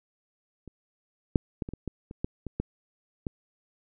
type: clicks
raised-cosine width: 3 ms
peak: -30 / -7 / -17 / -24 / -23 / -19 / -27 / -15 / -22 / -15 / -18 dBFS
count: 11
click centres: 0.677 / 1.358 / 1.622 / 1.689 / 1.736 / 1.877 / 2.111 / 2.245 / 2.467 / 2.6 / 3.268 s
effects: none